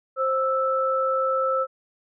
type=tone pair together; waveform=sine; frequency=527.5 / 1318.5 Hz; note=C5 / E6; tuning=+14 / 0 cents; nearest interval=octave + major third; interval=1586 cents; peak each=-23 / -23 dBFS; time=0.16-1.67 s; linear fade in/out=50 ms; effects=none